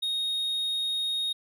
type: tone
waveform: triangle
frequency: 3729 Hz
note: A#7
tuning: in tune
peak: -25 dBFS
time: 0.02-1.33 s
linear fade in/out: 10 ms
effects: none